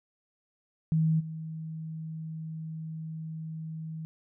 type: tone with level steps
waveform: sine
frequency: 159.5 Hz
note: D#3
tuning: 43 cents sharp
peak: -22 / -35 dBFS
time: 0.92-4.05 s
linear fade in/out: 0 ms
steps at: 1.19 s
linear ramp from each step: 20 ms
effects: none